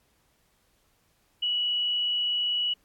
sine tone with frequency modulation, 2934 Hz, F#7, 15 cents flat, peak -24 dBFS, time 1.42-2.74 s, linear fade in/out 10 ms, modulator 101 Hz, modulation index 0.22, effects pink hiss -68 dBFS RMS until 2.84 s + AAC 64 kbps

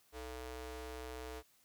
sawtooth ring-modulated tone, 251.5 Hz, B3, 32 cents sharp, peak -37 dBFS, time 0.12-1.43 s, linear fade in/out 50 ms, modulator 189 Hz, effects white hiss -70 dBFS RMS until 1.64 s

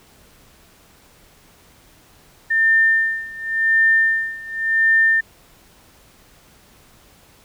sine tone with tremolo, 1800 Hz, A6, 39 cents sharp, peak -11 dBFS, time 2.5-5.21 s, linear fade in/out 10 ms, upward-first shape sine, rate 0.91 Hz, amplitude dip 90%, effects pink hiss -51 dBFS RMS until 7.44 s

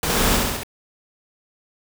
pink noise with echo, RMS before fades -22 dBFS, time 0.03-0.37 s, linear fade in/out 2 ms, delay 66 ms, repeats 4, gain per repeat -2 dB, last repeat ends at 0.634 s, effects none

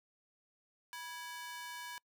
sawtooth ring-modulated tone, 1318.5 Hz, E6, in tune, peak -37 dBFS, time 0.93-1.98 s, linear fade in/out 0 ms, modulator 343 Hz, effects noise-tail reverb RT60 0.1 s tail -26 dB re dry

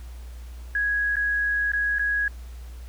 sine tone with dropouts, 1661.2 Hz, G#6, in tune, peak -21 dBFS, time 0.75-2.28 s, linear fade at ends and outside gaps 2 ms, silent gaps 1.157-1.167 / 1.719-1.734 / 1.985-1.994 s, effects added 60 Hz sine -36 dBFS peak until 2.88 s + pink hiss -53 dBFS RMS until 2.88 s

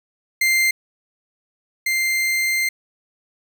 40% pulse tone pair in turn, 2093 / 2093 Hz, C7 / C7, 0 / 0 cents, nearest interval unison, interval 0 cents, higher neither, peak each -14 / -17 dBFS, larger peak first, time 0.41-0.71 / 1.86-2.69 s, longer second, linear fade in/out 5 ms, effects none

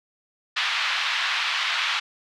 white band-pass noise, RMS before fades -25 dBFS, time 0.56-2 s, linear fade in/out 10 ms, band 1000 to 3700 Hz, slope 24 dB/octave, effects none

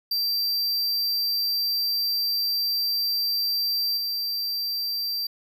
square tone with level steps, 4699 Hz, D8, in tune, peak -23 / -26 dBFS, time 0.11-5.27 s, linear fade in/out 5 ms, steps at 3.97 s, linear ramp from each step 5 ms, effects none

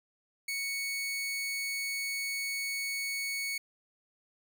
sawtooth tone, 2220 Hz, C#7, 2 cents sharp, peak -29 dBFS, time 0.48-3.58 s, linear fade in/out 5 ms, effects none

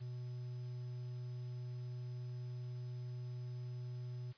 triangle tone with quantisation, 123.47 Hz, B2, in tune, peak -40 dBFS, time 0-4.33 s, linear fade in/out 20 ms, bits 11, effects white hiss -67 dBFS RMS until 4.37 s + resampled to 11025 Hz

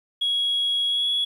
sine tone with pitch glide, 3322 to 3364 Hz, G#7 to G#7, 0 to +22 cents, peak -19 dBFS, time 0.21-1.25 s, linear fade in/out 10 ms, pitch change +22 cents, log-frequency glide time 0.87-1.08 s, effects tanh soft clip ceiling -17 dBFS + 9-bit

